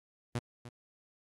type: tone with echo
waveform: sawtooth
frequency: 120.8 Hz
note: B2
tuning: 38 cents flat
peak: -27 dBFS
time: 0.35-0.39 s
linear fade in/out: 5 ms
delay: 300 ms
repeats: 1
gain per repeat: -14 dB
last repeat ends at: 0.69 s
effects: AAC 32 kbps